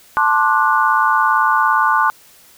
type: chord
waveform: sine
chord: D dominant seventh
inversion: second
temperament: just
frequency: 881 / 1057.2 / 1174.7 / 1468.3 Hz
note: A5 / C6 / D6 / F#6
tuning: +2 / +18 / 0 / -14 cents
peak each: -17 dBFS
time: 0.17-2.1 s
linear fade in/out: 0 ms
effects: white hiss -47 dBFS RMS until 2.57 s